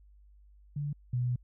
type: tone pair in turn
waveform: sine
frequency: 145.2 / 123.52 Hz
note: D3 / B2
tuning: -19 / +1 cents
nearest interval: minor third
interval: 280 cents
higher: first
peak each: -31 / -27 dBFS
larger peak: second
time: 0.76-0.93 / 1.13-1.36 s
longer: second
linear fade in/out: 5 ms
effects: added 50 Hz sine -55 dBFS peak until 1.43 s